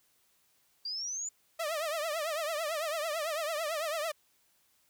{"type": "exponential sweep", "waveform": "sine", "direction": "up", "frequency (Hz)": [4699, 7100], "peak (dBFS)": -34, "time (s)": [0.85, 1.29], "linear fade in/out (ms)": 5}
{"type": "tone with vibrato", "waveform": "sawtooth", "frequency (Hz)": 628, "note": "D#5", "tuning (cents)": 16, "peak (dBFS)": -28, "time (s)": [1.59, 4.12], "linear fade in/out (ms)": 10, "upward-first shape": "triangle", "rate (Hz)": 9, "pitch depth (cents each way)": 150}
{"effects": ["white hiss -70 dBFS RMS until 4.89 s"]}